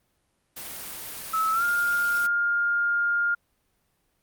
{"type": "noise", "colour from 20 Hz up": "white", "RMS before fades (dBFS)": -37, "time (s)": [0.56, 2.27], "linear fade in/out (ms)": 10}
{"type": "tone with pitch glide", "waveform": "sine", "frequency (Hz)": [1300, 1409.5], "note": ["E6", "F6"], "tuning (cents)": [-24, 16], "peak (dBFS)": -21, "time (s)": [1.33, 3.35], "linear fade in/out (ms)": 10, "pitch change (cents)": 140, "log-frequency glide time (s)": [1.52, 1.64]}
{"effects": ["pink hiss -71 dBFS RMS until 4.22 s", "Opus 32 kbps"]}